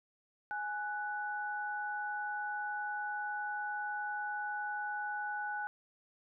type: tone pair together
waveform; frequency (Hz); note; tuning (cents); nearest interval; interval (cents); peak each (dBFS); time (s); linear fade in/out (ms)
sine; 833.4 / 1485; G#5 / F#6; +6 / +6; minor seventh; 1000; -38 / -38; 0.51-5.67; 0
effects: none